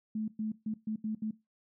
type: tone bursts at uneven times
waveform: sine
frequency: 216.7 Hz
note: A3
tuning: 26 cents flat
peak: -31 dBFS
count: 6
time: 0.15-0.28 / 0.39-0.52 / 0.66-0.74 / 0.87-0.96 / 1.04-1.15 / 1.22-1.31 s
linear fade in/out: 5 ms
effects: noise-tail reverb RT60 0.2 s tail -17 dB re dry